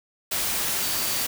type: tone in noise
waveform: sine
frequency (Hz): 4604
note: D8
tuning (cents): -35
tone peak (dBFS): -35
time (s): 0.82-1.24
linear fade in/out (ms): 10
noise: white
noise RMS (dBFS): -26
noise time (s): 0.31-1.27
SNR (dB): -12
effects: none